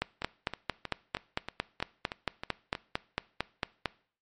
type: two click trains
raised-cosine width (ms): 0.3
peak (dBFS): -12 / -19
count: 18 / 9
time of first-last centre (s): 0.02-3.857 / 0.22-2.752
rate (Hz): 4.43 / 3.16
effects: noise-tail reverb RT60 0.5 s tail -21 dB re dry + MP3 48 kbps